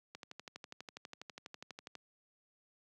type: click train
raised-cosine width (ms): 0.2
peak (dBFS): -29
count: 23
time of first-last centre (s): 0.15-1.953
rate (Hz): 12.2
effects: high-pass 150 Hz 12 dB/octave